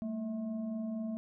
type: tone with frequency modulation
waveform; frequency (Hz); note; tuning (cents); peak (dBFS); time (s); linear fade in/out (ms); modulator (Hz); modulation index
sine; 224.6; A3; +36; -34; 0.02-1.17; 0; 425; 0.54
effects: none